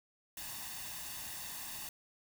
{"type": "noise with comb filter", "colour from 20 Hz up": "white", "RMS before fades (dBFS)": -44, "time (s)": [0.37, 1.89], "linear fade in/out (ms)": 2, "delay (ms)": 1.1, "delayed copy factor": 0.65, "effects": []}